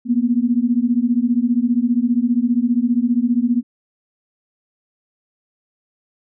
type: beating tone pair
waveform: sine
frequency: 233.1 / 248.1 Hz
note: A#3 / B3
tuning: 0 / +8 cents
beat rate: 15 Hz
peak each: -17 dBFS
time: 0.05-3.63 s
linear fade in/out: 50 ms
effects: none